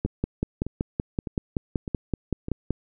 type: two click trains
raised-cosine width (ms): 3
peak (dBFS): -11 / -18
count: 15 / 5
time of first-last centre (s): 0.05-2.707 / 0.06-2.484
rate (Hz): 5.27 / 1.65
effects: none